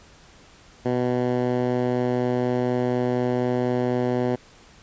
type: tone with band-pass filter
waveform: 10% pulse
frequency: 124.1 Hz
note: B2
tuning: 9 cents sharp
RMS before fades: -23 dBFS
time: 0.85-4.36 s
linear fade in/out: 10 ms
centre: 310 Hz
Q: 0.61
effects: pink hiss -51 dBFS RMS until 4.82 s + resampled to 16000 Hz